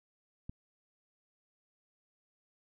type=click; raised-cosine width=5 ms; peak=-29 dBFS; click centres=0.495 s; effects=none